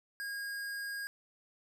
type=tone; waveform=square; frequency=1630 Hz; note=G#6; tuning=33 cents flat; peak=-38 dBFS; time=0.2-1.07 s; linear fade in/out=0 ms; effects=none